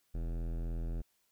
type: tone with hard clipping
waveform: sine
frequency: 41.66 Hz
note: E1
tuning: 19 cents sharp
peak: -36 dBFS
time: 0.14-1.02 s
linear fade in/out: 10 ms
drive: 18 dB
effects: white hiss -75 dBFS RMS until 1.31 s